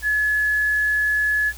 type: tone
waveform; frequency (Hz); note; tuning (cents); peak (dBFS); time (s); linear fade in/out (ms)
sine; 1705; G#6; +45; -17; 0.02-1.53; 50
effects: added 60 Hz sine -38 dBFS peak until 1.57 s + white hiss -42 dBFS RMS until 1.57 s